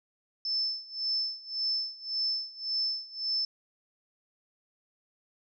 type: tone with tremolo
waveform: sine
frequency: 5274 Hz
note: E8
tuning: in tune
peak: -26 dBFS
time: 0.45-3.45 s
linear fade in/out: 2 ms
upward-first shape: sine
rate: 1.8 Hz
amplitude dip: 90%
effects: none